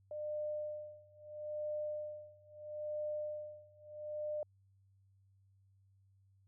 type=tone with tremolo; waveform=sine; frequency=602 Hz; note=D5; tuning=43 cents sharp; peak=-36 dBFS; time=0.11-4.43 s; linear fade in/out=2 ms; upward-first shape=sine; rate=0.76 Hz; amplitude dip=95%; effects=added 97 Hz sine -66 dBFS peak until 6.47 s